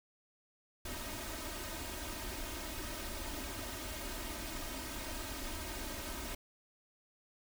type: noise with comb filter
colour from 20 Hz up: pink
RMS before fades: -42 dBFS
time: 0.85-6.35 s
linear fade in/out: 5 ms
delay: 3.2 ms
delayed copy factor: +0.85
effects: none